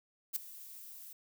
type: noise with ADSR envelope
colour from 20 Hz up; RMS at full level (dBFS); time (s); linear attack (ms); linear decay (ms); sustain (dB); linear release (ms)
violet; -31; 0.33-1.13; 31; 5; -19; 4
effects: none